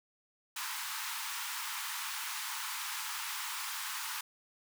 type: high-pass noise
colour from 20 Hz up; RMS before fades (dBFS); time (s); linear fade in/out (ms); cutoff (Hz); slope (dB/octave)
pink; -39; 0.56-4.21; 5; 860; 96
effects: none